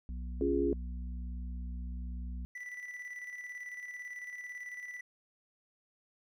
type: harmonic tone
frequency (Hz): 61.1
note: B1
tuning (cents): -18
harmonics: 1 / 3 / 4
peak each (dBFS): -37 / -49 / -52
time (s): 0.09-2.45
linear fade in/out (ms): 0
type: chord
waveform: sine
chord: Db major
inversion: none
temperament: equal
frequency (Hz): 277.2 / 349.2 / 415.3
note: Db4 / F4 / Ab4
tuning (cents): 0 / 0 / 0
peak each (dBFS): -32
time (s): 0.41-0.73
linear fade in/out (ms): 2
type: tone with tremolo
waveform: triangle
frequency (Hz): 1975.5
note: B6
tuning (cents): 0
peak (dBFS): -38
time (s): 2.55-5.01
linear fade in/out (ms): 5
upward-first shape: square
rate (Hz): 18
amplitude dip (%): 45
effects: none